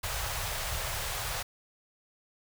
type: band-stop noise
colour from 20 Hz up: pink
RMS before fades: -34 dBFS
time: 0.03-1.43 s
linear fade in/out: 10 ms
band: 120 to 550 Hz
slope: 24 dB/octave
effects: none